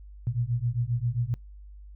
sine beating tone pair, 116.4 / 123.9 Hz, A#2 / B2, -2 / +6 cents, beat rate 7.5 Hz, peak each -28 dBFS, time 0.27-1.34 s, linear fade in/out 0 ms, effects noise-tail reverb RT60 0.2 s tail -26 dB re dry + added 50 Hz sine -43 dBFS peak until 1.95 s

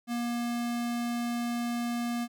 square tone, 238 Hz, A#3, 36 cents sharp, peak -30 dBFS, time 0.07-2.28 s, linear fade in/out 50 ms, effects none

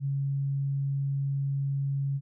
sine tone, 138.59 Hz, C#3, in tune, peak -26 dBFS, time 0-2.21 s, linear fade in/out 50 ms, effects none

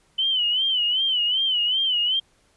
sine tone with vibrato, 3018 Hz, F#7, 34 cents sharp, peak -19 dBFS, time 0.18-2.2 s, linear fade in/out 10 ms, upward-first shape sine, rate 2.6 Hz, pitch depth 100 cents each way, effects pink hiss -62 dBFS RMS until 2.56 s + resampled to 24000 Hz

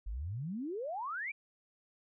sine exponential sweep, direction up, 45.24 to 2424 Hz, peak -36 dBFS, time 0.06-1.32 s, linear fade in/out 10 ms, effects none

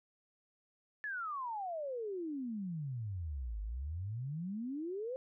sine exponential two-way sweep, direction down then up, 1754 to 49.71 to 532 Hz, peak -37 dBFS, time 1.04-5.16 s, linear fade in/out 0 ms, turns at 3.61 s, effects none

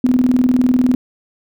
sine tone with tremolo, 251.8 Hz, B3, 34 cents sharp, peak -8 dBFS, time 0.04-0.95 s, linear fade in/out 2 ms, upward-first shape square, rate 20 Hz, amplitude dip 60%, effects none

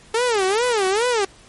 sawtooth tone with vibrato, 432.1 Hz, A4, 31 cents flat, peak -13 dBFS, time 0.14-1.25 s, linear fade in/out 5 ms, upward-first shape sine, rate 2.4 Hz, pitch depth 250 cents each way, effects pink hiss -48 dBFS RMS until 1.48 s + MP3 48 kbps

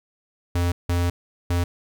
square tone bursts at uneven times, 87.31 Hz, F2, in tune, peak -20 dBFS, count 3, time 0.55-0.72 / 0.89-1.1 / 1.5-1.64 s, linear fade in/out 5 ms, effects 10-bit

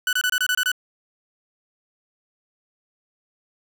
30% pulse tone bursts, 1490 Hz, F#6, 12 cents sharp, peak -16 dBFS, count 8, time 0.07-0.717 s, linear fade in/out 2 ms, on 59 ms, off 25 ms, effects none

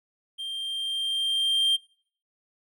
triangle tone with level ramp, 3176 Hz, G7, 22 cents sharp, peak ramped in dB -30 to -17 dBFS, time 0.38-1.77 s, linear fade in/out 20 ms, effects noise-tail reverb RT60 0.5 s tail -22 dB re dry

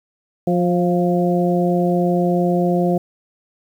harmonic tone with a mistuned harmonic, 177.1 Hz, F3, 24 cents sharp, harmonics 1 / 2 / 3 / 4, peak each -17 / -20 / -22 / -23 dBFS, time 0.47-2.98 s, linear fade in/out 5 ms, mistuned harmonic 4, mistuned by -25 cents, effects 8-bit

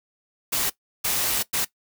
white noise bursts at uneven times, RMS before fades -24 dBFS, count 3, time 0.52-0.7 / 1.04-1.43 / 1.53-1.65 s, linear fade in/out 10 ms, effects noise-tail reverb RT60 0.1 s tail -18 dB re dry

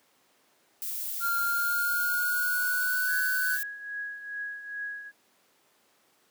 violet noise, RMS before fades -34 dBFS, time 0.82-3.63 s, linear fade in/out 0 ms
triangle tone with pitch glide, 1395 to 1503.8 Hz, F6 to F#6, -2 to +28 cents, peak -24 dBFS, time 1.2-3.59 s, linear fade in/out 50 ms, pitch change +130 cents, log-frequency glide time 1.4-3.22 s
sine tone with tremolo, 1661.2 Hz, G#6, in tune, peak -31 dBFS, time 3.06-5.12 s, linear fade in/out 50 ms, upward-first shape triangle, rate 2.4 Hz, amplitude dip 70%
effects pink hiss -65 dBFS RMS until 6.3 s + high-pass 300 Hz 12 dB/octave

